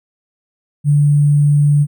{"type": "tone with sample-and-hold", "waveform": "sine", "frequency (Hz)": 145.9, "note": "D3", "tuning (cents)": -11, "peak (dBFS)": -8, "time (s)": [0.84, 1.87], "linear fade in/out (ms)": 50, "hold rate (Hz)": 8820, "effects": []}